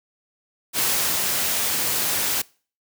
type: noise with ADSR envelope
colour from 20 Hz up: white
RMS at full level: -21 dBFS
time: 0.73-2.42 s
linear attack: 58 ms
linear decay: 400 ms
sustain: -2 dB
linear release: 7 ms
effects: noise-tail reverb RT60 0.4 s tail -24 dB re dry + high-pass 80 Hz 12 dB/octave